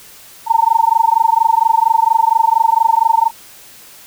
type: tone with amplitude modulation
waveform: sine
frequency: 906 Hz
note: A#5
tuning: 50 cents flat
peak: -5 dBFS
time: 0.46-3.31 s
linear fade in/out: 50 ms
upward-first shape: sine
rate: 24.3 Hz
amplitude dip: 100%
effects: white hiss -40 dBFS RMS until 4.06 s